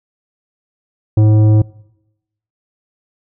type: tone with tanh clipping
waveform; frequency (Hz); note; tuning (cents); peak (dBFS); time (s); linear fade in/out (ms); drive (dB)
triangle; 107.4; A2; -41; -8; 1.17-1.62; 5; 15
effects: noise-tail reverb RT60 0.9 s tail -23 dB re dry

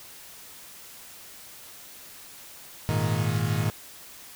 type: chord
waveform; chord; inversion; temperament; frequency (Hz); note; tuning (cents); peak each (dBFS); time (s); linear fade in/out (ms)
40% pulse; Ab suspended second; none; equal; 103.83 / 116.54 / 155.56; Ab2 / Bb2 / Eb3; 0 / 0 / 0; -27; 2.89-3.7; 0
effects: white hiss -46 dBFS RMS until 4.35 s

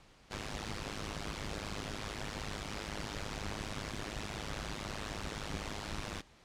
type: noise with amplitude modulation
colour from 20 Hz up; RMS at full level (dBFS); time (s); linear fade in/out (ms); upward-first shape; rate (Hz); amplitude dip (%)
pink; -36; 0.3-6.22; 20; sine; 104; 100
effects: pink hiss -61 dBFS RMS until 6.44 s + low-pass 6000 Hz 12 dB/octave

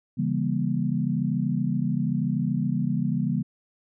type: chord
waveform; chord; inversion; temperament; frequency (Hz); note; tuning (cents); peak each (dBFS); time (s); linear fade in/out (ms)
sine; C# diminished seventh; none; just; 138.59 / 166.31 / 199.57 / 239.5; C#3 / E3 / G3 / Bb3; 0 / +16 / +31 / +47; -28; 0.17-3.43; 20
effects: none

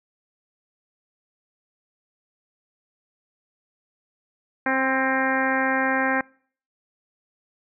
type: harmonic tone with a mistuned harmonic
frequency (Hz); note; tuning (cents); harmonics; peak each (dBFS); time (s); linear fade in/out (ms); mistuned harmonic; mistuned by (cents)
264.6; C4; +20; 1 / 2 / 3 / 4 / 5 / 6 / 7 / 8 / 9; -26 / -28 / -27 / -30 / -33 / -26 / -28 / -33 / -37; 4.66-6.21; 2; 4; -21
effects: noise-tail reverb RT60 0.5 s tail -25 dB re dry

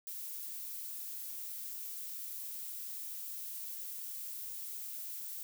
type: noise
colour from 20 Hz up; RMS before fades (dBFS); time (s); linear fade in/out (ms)
violet; -43; 0.07-5.43; 0
effects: none

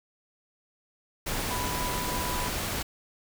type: tone in noise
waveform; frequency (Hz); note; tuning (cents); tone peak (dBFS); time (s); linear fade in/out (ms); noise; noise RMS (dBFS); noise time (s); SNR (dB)
sine; 987.8; B5; 0; -34; 1.5-2.49; 10; pink; -31; 1.26-2.83; -6
effects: none

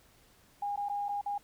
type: tone with dropouts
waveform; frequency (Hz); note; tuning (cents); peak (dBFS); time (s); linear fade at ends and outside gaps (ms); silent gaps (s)
sine; 814; G#5; -35; -31; 0.62-1.38; 5; 0.761-0.774 / 0.887-0.896 / 1.085-1.09 / 1.213-1.26
effects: pink hiss -63 dBFS RMS until 1.43 s

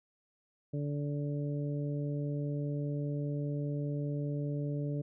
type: harmonic tone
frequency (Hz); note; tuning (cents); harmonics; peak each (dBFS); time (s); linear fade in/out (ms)
145; D3; -22; 1 / 2 / 3 / 4; -33 / -39 / -43 / -45; 0.73-5.02; 10
effects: none

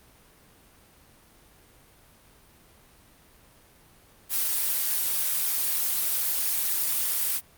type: noise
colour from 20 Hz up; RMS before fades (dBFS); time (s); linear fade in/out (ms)
blue; -26; 4.29-7.41; 50
effects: pink hiss -56 dBFS RMS until 7.57 s + Opus 32 kbps

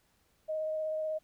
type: tone with vibrato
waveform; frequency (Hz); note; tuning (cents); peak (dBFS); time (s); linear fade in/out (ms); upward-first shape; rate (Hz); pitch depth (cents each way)
sine; 625; D#5; +8; -31; 0.48-1.19; 20; triangle; 16; 13
effects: pink hiss -71 dBFS RMS until 1.23 s

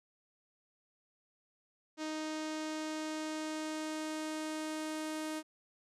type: tone with low-pass filter sweep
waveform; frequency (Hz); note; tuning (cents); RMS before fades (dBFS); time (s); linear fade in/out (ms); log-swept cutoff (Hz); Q
sawtooth; 311.1; D#4; 0; -39; 1.97-5.43; 50; 6500 to 10000; 1.4
effects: none

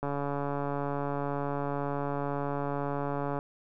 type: click train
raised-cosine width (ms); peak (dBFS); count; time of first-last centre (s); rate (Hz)
1; -19; 478; 0.03-3.389; 142
effects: none

